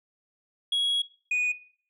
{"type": "tone pair in turn", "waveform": "sine", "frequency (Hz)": [3322, 2472], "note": ["G#7", "D#7"], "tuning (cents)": [0, -12], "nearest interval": "perfect fourth", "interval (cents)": 512, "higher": "first", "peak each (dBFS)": -20, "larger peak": "neither", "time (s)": [[0.72, 1.02], [1.31, 1.52]], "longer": "first", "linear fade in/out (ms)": 5, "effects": ["noise-tail reverb RT60 0.5 s tail -20 dB re dry", "tanh soft clip ceiling -22 dBFS"]}